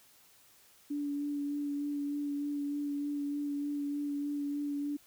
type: tone with vibrato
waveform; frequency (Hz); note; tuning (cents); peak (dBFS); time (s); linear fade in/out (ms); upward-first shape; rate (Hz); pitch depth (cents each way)
sine; 288.2; D4; -33; -32; 0.9-4.97; 10; sine; 3.3; 15
effects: white hiss -62 dBFS RMS until 5.06 s